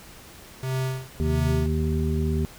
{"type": "tone with tremolo", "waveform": "square", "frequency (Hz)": 130.81, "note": "C3", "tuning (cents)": 0, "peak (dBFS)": -24, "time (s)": [0.63, 1.66], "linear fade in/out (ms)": 0, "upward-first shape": "sine", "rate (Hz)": 1.5, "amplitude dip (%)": 100}
{"type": "harmonic tone", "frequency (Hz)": 77.78, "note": "D#2", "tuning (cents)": 0, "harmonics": [1, 2, 3, 5], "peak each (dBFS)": [-24, -27, -29, -31], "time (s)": [1.2, 2.45], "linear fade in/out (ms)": 0}
{"effects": ["pink hiss -46 dBFS RMS until 2.58 s"]}